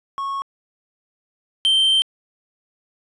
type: tone pair in turn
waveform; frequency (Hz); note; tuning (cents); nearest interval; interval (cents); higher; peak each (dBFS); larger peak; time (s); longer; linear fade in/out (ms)
triangle; 1100 / 3127; C#6 / G7; -14 / -5; octave + tritone; 1809; second; -21 / -12; second; 0.18-0.42 / 1.65-2.02; second; 0
effects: resampled to 24000 Hz